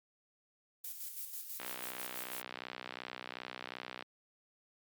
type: noise with tremolo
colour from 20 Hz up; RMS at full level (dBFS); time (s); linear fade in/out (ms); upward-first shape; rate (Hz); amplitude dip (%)
violet; -42; 0.84-2.42; 5; square; 6.1; 45
type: click train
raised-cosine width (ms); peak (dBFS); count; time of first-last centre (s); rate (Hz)
0.3; -25; 153; 1.6-4.024; 62.7
effects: high-pass 200 Hz 12 dB/octave + MP3 96 kbps